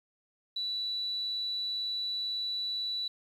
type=tone; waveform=sine; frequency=3951 Hz; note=B7; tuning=in tune; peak=-31 dBFS; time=0.56-3.08 s; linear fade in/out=5 ms; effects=10-bit